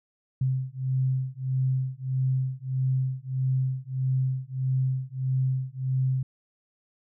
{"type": "beating tone pair", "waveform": "sine", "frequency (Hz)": [130, 131.6], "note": ["C3", "C3"], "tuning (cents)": [-11, 10], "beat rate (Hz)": 1.6, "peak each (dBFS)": -27, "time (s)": [0.41, 6.23], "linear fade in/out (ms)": 5, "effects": []}